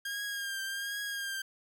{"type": "tone with vibrato", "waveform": "sawtooth", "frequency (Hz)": 1613, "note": "G6", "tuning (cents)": 49, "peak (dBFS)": -31, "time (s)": [0.05, 1.42], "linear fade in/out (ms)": 5, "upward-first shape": "triangle", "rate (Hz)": 1.3, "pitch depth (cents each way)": 45, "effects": []}